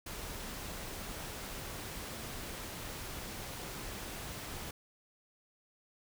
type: noise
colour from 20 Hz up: pink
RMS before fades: -43 dBFS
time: 0.06-4.71 s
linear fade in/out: 5 ms
effects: none